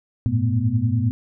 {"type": "tone cluster", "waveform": "sine", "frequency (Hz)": [95.2, 107.3, 117.3, 218.7, 246.8], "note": ["F#2", "A2", "A#2", "A3", "B3"], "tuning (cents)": [50, -43, 11, -10, -1], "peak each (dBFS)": [-28, -22, -21, -30, -25], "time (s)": [0.26, 1.11], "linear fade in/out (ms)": 0, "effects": []}